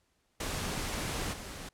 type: noise with level steps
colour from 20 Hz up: pink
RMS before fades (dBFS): -35 / -43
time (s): 0.4-1.69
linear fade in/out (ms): 5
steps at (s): 1.32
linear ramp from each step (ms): 20
effects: pink hiss -74 dBFS RMS until 1.73 s + low-pass 11000 Hz 12 dB/octave